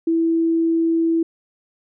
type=tone; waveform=sine; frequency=329.5 Hz; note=E4; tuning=1 cent flat; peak=-15 dBFS; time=0.07-1.23 s; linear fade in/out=5 ms; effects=none